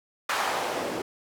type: noise with band-pass filter sweep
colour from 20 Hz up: white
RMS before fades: -29 dBFS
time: 0.29-1.02 s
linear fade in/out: 5 ms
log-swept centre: 1200 to 340 Hz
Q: 1.4
effects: none